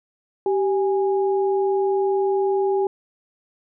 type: tone pair together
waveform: sine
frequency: 388.8 / 824.6 Hz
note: G4 / G#5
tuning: -14 / -13 cents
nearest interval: octave + minor second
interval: 1301 cents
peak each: -18 / -26 dBFS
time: 0.46-2.87 s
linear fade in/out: 2 ms
effects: none